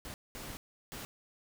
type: noise bursts at uneven times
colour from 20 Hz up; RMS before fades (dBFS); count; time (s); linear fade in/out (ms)
pink; -44; 3; 0.05-0.14 / 0.35-0.57 / 0.92-1.05; 0
effects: none